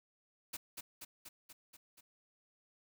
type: noise with echo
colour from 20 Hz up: white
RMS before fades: -42 dBFS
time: 0.53-0.57 s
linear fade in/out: 10 ms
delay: 240 ms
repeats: 6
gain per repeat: -3 dB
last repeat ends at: 2.01 s
effects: none